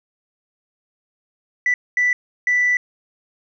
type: tone bursts at uneven times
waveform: sine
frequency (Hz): 1975.5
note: B6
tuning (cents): 0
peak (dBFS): -13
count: 3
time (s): 1.66-1.74 / 1.97-2.13 / 2.47-2.77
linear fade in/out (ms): 2
effects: tanh soft clip ceiling -11 dBFS